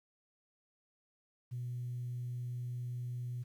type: tone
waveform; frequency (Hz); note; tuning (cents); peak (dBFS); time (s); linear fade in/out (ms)
sine; 122.5; B2; -14; -36; 1.51-3.44; 20
effects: tanh soft clip ceiling -33 dBFS + 11-bit